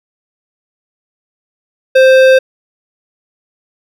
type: tone with hard clipping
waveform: triangle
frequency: 523.3 Hz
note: C5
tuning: in tune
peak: -5 dBFS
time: 1.95-2.39 s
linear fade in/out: 10 ms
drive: 17 dB
effects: none